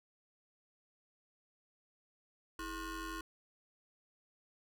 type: ring-modulated tone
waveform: 25% pulse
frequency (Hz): 371.5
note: F#4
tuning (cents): +7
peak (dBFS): -34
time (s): 2.59-3.21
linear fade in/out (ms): 2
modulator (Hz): 697
effects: none